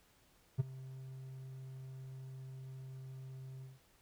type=tone with ADSR envelope; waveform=triangle; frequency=131.6 Hz; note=C3; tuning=10 cents sharp; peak=-24 dBFS; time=0.58-3.8 s; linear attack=21 ms; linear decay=18 ms; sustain=-20 dB; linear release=180 ms; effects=pink hiss -69 dBFS RMS until 4.01 s